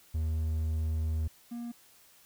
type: tone pair in turn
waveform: triangle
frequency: 79.1 / 237 Hz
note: D#2 / A#3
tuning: +29 / +29 cents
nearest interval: octave + perfect fifth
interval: 1900 cents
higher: second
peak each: -26 / -34 dBFS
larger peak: first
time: 0.14-1.28 / 1.51-1.72 s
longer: first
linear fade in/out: 10 ms
effects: white hiss -60 dBFS RMS until 2.25 s